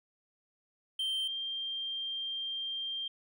triangle / sine tone pair in turn, 3136 / 3180 Hz, G7 / G7, 0 / +24 cents, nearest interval unison, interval 24 cents, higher second, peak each -29 / -34 dBFS, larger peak first, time 0.99-1.28 / 1.28-3.08 s, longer second, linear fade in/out 5 ms, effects none

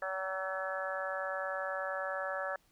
harmonic tone with a mistuned harmonic, 189.7 Hz, F#3, 43 cents sharp, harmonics 3 / 4 / 5 / 6 / 7 / 8 / 9, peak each -38 / -43 / -47 / -47 / -41 / -46 / -40 dBFS, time 0.02-2.56 s, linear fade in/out 2 ms, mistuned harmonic 5, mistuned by -20 cents, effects pink hiss -70 dBFS RMS until 2.71 s

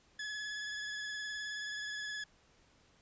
sawtooth tone with vibrato, 1700 Hz, G#6, 40 cents sharp, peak -35 dBFS, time 0.19-2.24 s, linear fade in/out 5 ms, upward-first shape sine, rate 19 Hz, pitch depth 23 cents each way, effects pink hiss -67 dBFS RMS until 3.01 s + resampled to 16000 Hz

